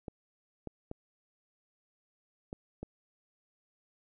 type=clicks; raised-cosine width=2 ms; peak=-26 dBFS; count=5; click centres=0.082 / 0.673 / 0.914 / 2.529 / 2.83 s; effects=none